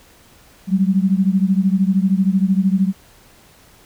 sine beating tone pair, 186.8 / 199.8 Hz, F#3 / G3, +17 / +33 cents, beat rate 13 Hz, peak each -15 / -17 dBFS, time 0.67-2.93 s, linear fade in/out 50 ms, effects pink hiss -49 dBFS RMS until 3.85 s

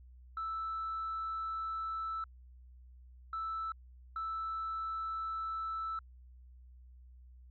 sine tone bursts at uneven times, 1318.5 Hz, E6, in tune, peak -34 dBFS, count 3, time 0.37-2.24 / 3.33-3.72 / 4.16-5.99 s, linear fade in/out 2 ms, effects tanh soft clip ceiling -32 dBFS + added 62 Hz sine -53 dBFS peak until 7.5 s

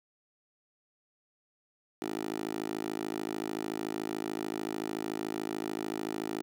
10% pulse tone with high-pass filter, 53.6 Hz, A1, 45 cents flat, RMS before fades -36 dBFS, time 2.02-6.42 s, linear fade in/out 0 ms, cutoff 340 Hz, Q 2.4, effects none

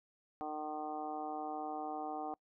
harmonic tone, 152.7 Hz, D#3, 32 cents flat, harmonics 2 / 3 / 4 / 5 / 6 / 7 / 8, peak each -45 / -48 / -50 / -40 / -53 / -51 / -52 dBFS, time 0.41-2.34 s, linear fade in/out 0 ms, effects noise-tail reverb RT60 0.1 s tail -26 dB re dry

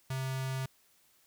square tone with notch filter, 132.1 Hz, C3, 17 cents sharp, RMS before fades -35 dBFS, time 0.1-0.66 s, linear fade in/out 5 ms, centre 300 Hz, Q 0.6, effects white hiss -67 dBFS RMS until 1.26 s

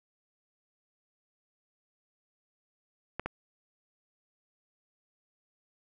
clicks, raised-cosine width 0.5 ms, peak -18 dBFS, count 2, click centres 3.196 / 3.26 s, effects none

